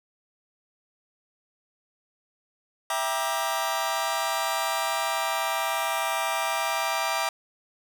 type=chord; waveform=sawtooth; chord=E half-diminished seventh; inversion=none; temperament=just; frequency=659.3 / 791.1 / 949.3 / 1186.7 Hz; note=E5 / G5 / Bb5 / D6; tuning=0 / +16 / +31 / +18 cents; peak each=-27 dBFS; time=2.9-7.29 s; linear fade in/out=2 ms; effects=none